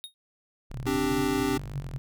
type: tone with exponential decay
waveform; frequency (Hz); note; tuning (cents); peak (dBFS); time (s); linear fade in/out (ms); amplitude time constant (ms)
square; 3729; A#7; 0; -33; 0.04-0.14; 0; 20
type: exponential two-way sweep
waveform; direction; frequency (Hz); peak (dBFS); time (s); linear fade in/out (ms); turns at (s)
sawtooth; up then down; 34.16 to 50.4 to 39.22; -34; 0.7-1.98; 0; 1.71
type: band-pass noise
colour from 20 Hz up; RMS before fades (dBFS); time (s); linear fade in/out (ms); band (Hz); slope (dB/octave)
pink; -38; 0.74-1.98; 2; 120 to 140; 96
type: chord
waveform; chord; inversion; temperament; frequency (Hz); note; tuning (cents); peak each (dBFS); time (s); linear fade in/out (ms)
square; C suspended second; none; equal; 261.6 / 293.7 / 392; C4 / D4 / G4; 0 / 0 / 0; -30 / -29 / -30; 0.86-1.58; 10
effects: none